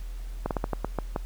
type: slowing click train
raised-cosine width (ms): 1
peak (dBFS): -13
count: 8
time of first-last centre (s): 0.46-1.162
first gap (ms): 48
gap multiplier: 1.24
effects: added 41 Hz sine -33 dBFS peak until 1.25 s + pink hiss -54 dBFS RMS until 1.25 s